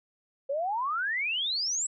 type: exponential sweep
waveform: sine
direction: up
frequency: 531 to 7970 Hz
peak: -27 dBFS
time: 0.49-1.87 s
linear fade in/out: 10 ms
effects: none